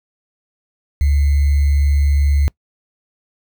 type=tone with sample-and-hold; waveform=sine; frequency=71.3 Hz; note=C#2; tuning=49 cents sharp; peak=-11 dBFS; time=1.01-2.48 s; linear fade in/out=0 ms; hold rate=2100 Hz; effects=noise-tail reverb RT60 0.1 s tail -24 dB re dry